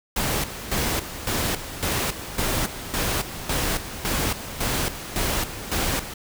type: noise with tremolo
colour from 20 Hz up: pink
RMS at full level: -24 dBFS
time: 0.16-6.14 s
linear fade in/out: 5 ms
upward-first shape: square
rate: 1.8 Hz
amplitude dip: 70%
effects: none